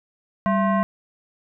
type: tone with frequency modulation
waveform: sine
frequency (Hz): 196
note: G3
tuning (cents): 0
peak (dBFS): -17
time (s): 0.46-0.83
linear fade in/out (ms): 0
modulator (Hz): 867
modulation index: 1.1
effects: none